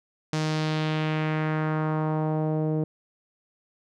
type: tone with low-pass filter sweep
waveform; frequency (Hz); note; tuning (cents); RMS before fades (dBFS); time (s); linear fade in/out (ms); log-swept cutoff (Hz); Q
sawtooth; 155.56; D#3; 0; -26; 0.33-2.84; 2; 6200 to 460; 1.6
effects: none